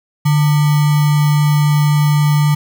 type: tone with sample-and-hold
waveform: sine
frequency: 148.1 Hz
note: D3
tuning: 15 cents sharp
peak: -9 dBFS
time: 0.25-2.55 s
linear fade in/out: 10 ms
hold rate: 1050 Hz
effects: none